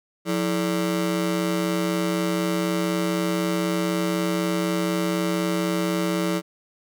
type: ring-modulated tone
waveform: 30% pulse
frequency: 252.4 Hz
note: B3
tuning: 38 cents sharp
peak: -16 dBFS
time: 0.25-6.42 s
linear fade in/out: 50 ms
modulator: 74.2 Hz
effects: none